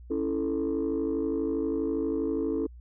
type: chord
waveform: sine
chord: A major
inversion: first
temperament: equal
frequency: 277.2 / 329.6 / 440 Hz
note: C#4 / E4 / A4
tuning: 0 / 0 / 0 cents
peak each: -29 dBFS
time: 0.1-2.67 s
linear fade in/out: 10 ms
effects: tanh soft clip ceiling -21 dBFS + added 60 Hz sine -44 dBFS peak until 2.8 s